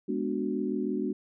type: chord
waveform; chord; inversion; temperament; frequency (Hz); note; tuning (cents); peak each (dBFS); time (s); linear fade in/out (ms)
sine; G# half-diminished seventh; none; equal; 207.7 / 246.9 / 293.7 / 370; G#3 / B3 / D4 / F#4; 0 / 0 / 0 / 0; -33; 0.08-1.13; 10
effects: none